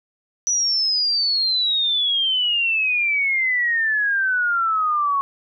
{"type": "exponential sweep", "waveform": "sine", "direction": "down", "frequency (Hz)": [5940, 1100], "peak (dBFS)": -17, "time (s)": [0.47, 5.21], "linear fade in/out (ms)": 0, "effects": []}